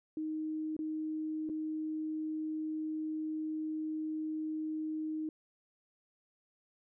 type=tone with dropouts; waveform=sine; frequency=311.8 Hz; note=D#4; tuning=4 cents sharp; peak=-34 dBFS; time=0.17-5.29 s; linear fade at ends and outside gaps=2 ms; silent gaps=0.766-0.79 / 1.491-1.497 s; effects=none